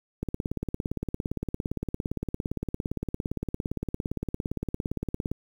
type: click train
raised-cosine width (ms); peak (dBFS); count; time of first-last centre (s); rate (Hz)
3; -16; 90; 0.23-5.316; 17.5
effects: 8-bit